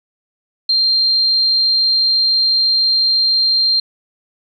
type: tone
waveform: sine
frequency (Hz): 4178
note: C8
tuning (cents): -3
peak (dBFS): -11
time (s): 0.69-3.8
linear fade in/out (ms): 5
effects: none